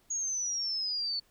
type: exponential sweep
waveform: sine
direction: down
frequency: 6700 to 4435 Hz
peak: -30 dBFS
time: 0.1-1.2 s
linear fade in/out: 10 ms
effects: pink hiss -67 dBFS RMS until 1.3 s